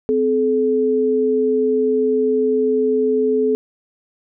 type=tone pair together; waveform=sine; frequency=257.7 / 430 Hz; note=C4 / A4; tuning=-26 / -40 cents; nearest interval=major sixth; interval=886 cents; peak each=-20 / -15 dBFS; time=0.09-3.55 s; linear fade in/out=0 ms; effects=none